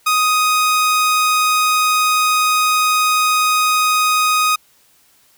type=tone; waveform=sawtooth; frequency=1249 Hz; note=D#6; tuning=6 cents sharp; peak=-9 dBFS; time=0.06-4.56 s; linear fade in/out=10 ms; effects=white hiss -54 dBFS RMS until 5.37 s